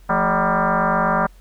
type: tone with frequency modulation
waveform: sine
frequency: 220 Hz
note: A3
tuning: in tune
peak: -15 dBFS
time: 0.09-1.27 s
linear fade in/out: 10 ms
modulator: 196 Hz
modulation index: 6.6
effects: added 44 Hz sine -43 dBFS peak until 1.4 s + pink hiss -56 dBFS RMS until 1.4 s